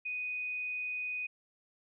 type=tone; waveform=sine; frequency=2489 Hz; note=D#7; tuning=in tune; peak=-34 dBFS; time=0.05-1.27 s; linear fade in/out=10 ms; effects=none